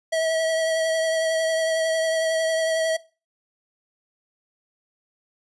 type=tone with vibrato; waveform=square; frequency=646 Hz; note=E5; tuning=35 cents flat; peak=-21 dBFS; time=0.12-2.97 s; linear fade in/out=10 ms; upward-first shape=triangle; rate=11 Hz; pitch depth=21 cents each way; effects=noise-tail reverb RT60 0.3 s tail -19 dB re dry + resampled to 24000 Hz